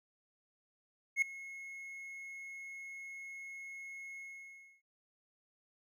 triangle tone with ADSR envelope, 2172 Hz, C#7, 36 cents flat, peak -23 dBFS, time 1.16-4.82 s, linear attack 60 ms, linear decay 4 ms, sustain -20 dB, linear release 640 ms, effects none

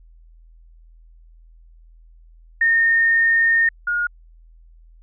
sine tone pair in turn, 1832 / 1431.1 Hz, A#6 / F6, -31 / +42 cents, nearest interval major third, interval 427 cents, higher first, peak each -13 / -18 dBFS, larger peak first, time 2.61-3.69 / 3.87-4.07 s, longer first, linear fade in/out 5 ms, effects added 41 Hz sine -45 dBFS peak until 5.02 s

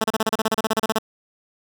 10% pulse tone bursts, 220 Hz, A3, in tune, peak -9 dBFS, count 16, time 0.01-0.986 s, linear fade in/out 5 ms, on 31 ms, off 32 ms, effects none

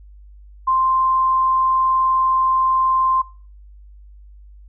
sine tone, 1046.5 Hz, C6, in tune, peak -14 dBFS, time 0.67-3.22 s, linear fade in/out 10 ms, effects noise-tail reverb RT60 0.4 s tail -19 dB re dry + added 50 Hz sine -40 dBFS peak until 4.68 s

